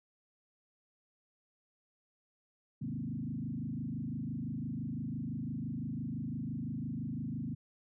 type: tone with frequency modulation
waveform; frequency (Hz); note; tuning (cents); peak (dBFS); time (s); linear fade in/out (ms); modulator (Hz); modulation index
sine; 190.4; F#3; +50; -35; 2.81-7.55; 10; 25.9; 2.9
effects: none